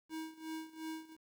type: tone with tremolo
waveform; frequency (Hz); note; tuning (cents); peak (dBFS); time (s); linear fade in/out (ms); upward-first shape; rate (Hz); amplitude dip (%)
square; 318.6; D#4; +41; -40; 0.09-1.17; 50; sine; 2.8; 85
effects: 11-bit